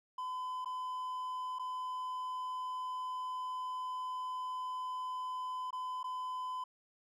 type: tone with dropouts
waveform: triangle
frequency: 1013 Hz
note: B5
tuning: 44 cents sharp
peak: -35 dBFS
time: 0.18-6.64 s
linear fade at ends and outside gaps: 5 ms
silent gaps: 0.647-0.657 / 1.587-1.594 / 5.707-5.728 / 6.031-6.041 s
effects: none